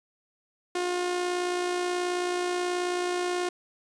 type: tone with amplitude modulation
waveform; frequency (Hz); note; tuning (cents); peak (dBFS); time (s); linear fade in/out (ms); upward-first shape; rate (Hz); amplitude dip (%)
sawtooth; 356.9; F4; +38; -21; 0.75-3.49; 5; sine; 58.6; 35
effects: resampled to 22050 Hz